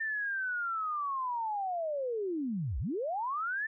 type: linear two-way sweep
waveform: sine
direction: down then up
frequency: 1799 to 51.2 to 1799 Hz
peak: -31 dBFS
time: 0-3.67 s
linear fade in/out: 10 ms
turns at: 2.79 s
effects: none